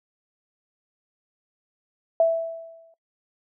sine tone with exponential decay, 659.3 Hz, E5, in tune, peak -13 dBFS, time 2.2-2.94 s, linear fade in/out 2 ms, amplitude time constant 160 ms, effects noise-tail reverb RT60 0.1 s tail -20 dB re dry

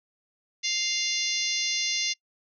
harmonic tone, 698.5 Hz, F5, in tune, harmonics 3 / 4 / 5 / 6 / 7 / 8 / 9, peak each -33 / -33 / -33 / -33 / -33 / -33 / -33 dBFS, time 0.63-2.14 s, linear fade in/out 20 ms, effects noise-tail reverb RT60 0.1 s tail -24 dB re dry

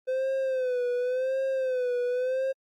triangle tone with vibrato, 511 Hz, C5, 41 cents flat, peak -23 dBFS, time 0.07-2.53 s, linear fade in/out 20 ms, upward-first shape sine, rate 0.91 Hz, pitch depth 77 cents each way, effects AAC 64 kbps

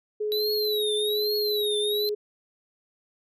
sine tone with pitch glide, 423.3 to 418 Hz, G#4 to G#4, +33 to +11 cents, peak -25 dBFS, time 0.2-2.15 s, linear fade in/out 10 ms, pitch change -22 cents, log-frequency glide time 0.72-1.7 s
square tone with vibrato, 3920 Hz, B7, 14 cents flat, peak -27 dBFS, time 0.32-2.09 s, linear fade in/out 0 ms, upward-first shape triangle, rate 1.2 Hz, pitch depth 180 cents each way
effects none

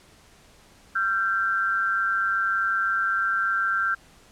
sine tone pair together, 1367.3 / 1568 Hz, F6 / G6, -37 / 0 cents, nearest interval major second, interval 237 cents, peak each -24 dBFS, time 0.95-3.95 s, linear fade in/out 10 ms, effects pink hiss -54 dBFS RMS until 4.31 s + low-pass 10000 Hz 12 dB/octave

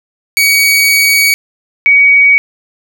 sawtooth / sine tone pair in turn, 2256 / 2256 Hz, C#7 / C#7, +30 / +30 cents, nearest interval unison, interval 0 cents, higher neither, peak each -3 dBFS, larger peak neither, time 0.37-1.34 / 1.86-2.38 s, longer first, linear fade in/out 0 ms, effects none

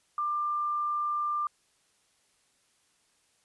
sine tone, 1191 Hz, D6, 24 cents sharp, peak -27 dBFS, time 0.18-1.47 s, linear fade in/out 2 ms, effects white hiss -69 dBFS RMS until 3.44 s + resampled to 24000 Hz

